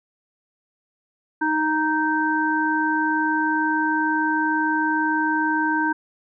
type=harmonic tone; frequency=311.1 Hz; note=D#4; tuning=in tune; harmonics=1 / 3 / 5; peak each=-23 / -23 / -23 dBFS; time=1.41-5.93 s; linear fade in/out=10 ms; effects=none